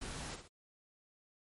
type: noise with echo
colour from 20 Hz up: pink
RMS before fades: -44 dBFS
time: 0.01-0.36 s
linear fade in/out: 10 ms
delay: 61 ms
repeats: 2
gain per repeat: -7 dB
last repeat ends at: 0.482 s
effects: MP3 48 kbps